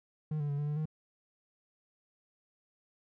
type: tone with pitch steps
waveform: triangle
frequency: 153.6 / 146 / 142.7 / 146.9 / 148.6 / 155.2 Hz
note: D#3 / D3 / D3 / D3 / D3 / D#3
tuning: -22 / -10 / -49 / +1 / +21 / -4 cents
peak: -29 dBFS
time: 0.31-0.856 s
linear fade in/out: 5 ms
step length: 91 ms
effects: none

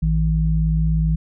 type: tone pair together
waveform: sine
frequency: 56.36 / 159.3 Hz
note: A1 / D#3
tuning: +42 / +41 cents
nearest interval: octave + tritone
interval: 1799 cents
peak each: -18 dBFS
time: 0.02-1.16 s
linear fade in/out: 10 ms
effects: none

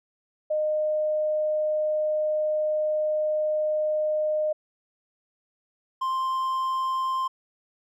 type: tone pair in turn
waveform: sine / triangle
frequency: 613 / 1048.4 Hz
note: D#5 / C6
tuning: -26 / +3 cents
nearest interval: major sixth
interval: 929 cents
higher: second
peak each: -22 dBFS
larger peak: neither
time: 0.5-4.53 / 6.01-7.28 s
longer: first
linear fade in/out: 10 ms
effects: none

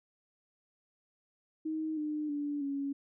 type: tone with pitch steps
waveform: sine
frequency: 314.5 / 302.2 / 290.4 / 279.1 Hz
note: D#4 / D4 / D4 / C#4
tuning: +19 / +50 / -19 / +12 cents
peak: -32 dBFS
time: 1.65-2.93 s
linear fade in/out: 10 ms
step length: 320 ms
effects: none

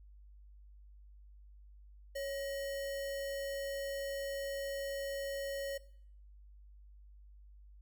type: tone with sample-and-hold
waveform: sine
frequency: 554.4 Hz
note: C#5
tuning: in tune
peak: -36 dBFS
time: 2.15-5.78 s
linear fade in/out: 10 ms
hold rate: 2450 Hz
effects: noise-tail reverb RT60 0.6 s tail -18 dB re dry + added 50 Hz sine -54 dBFS peak until 7.81 s

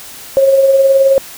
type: tone with tremolo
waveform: sine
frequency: 542 Hz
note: C#5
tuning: 39 cents flat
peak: -4 dBFS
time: 0.37-1.18 s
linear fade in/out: 0 ms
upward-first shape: sine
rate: 19 Hz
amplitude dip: 40%
effects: white hiss -32 dBFS RMS until 1.37 s

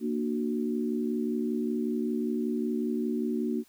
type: chord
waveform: sine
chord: Bb augmented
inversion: none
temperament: equal with one note detuned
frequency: 233.1 / 298.3 / 370 Hz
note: Bb3 / D4 / F#4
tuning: 0 / +27 / 0 cents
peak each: -29 / -33 / -33 dBFS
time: 0-3.64 s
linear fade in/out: 50 ms
effects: white hiss -62 dBFS RMS until 3.68 s

